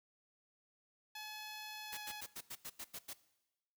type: tone with pitch glide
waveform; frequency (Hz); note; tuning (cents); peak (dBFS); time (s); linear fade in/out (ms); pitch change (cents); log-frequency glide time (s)
10% pulse; 854 to 844.2; G#5 to G#5; +48 to +28; -37; 1.15-2.21; 5; -20; 1.85-1.99
type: noise bursts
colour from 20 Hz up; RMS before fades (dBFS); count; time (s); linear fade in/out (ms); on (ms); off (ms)
white; -46; 9; 1.92-3.135; 10; 55; 90
effects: noise-tail reverb RT60 1.0 s tail -18 dB re dry